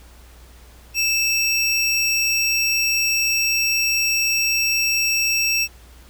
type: tone pair together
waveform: square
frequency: 2637 / 5588 Hz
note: E7 / F8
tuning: 0 / 0 cents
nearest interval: octave + minor second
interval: 1300 cents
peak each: -20 / -22 dBFS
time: 0.94-5.68 s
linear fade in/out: 50 ms
effects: added 60 Hz sine -44 dBFS peak until 6.09 s + pink hiss -50 dBFS RMS until 6.09 s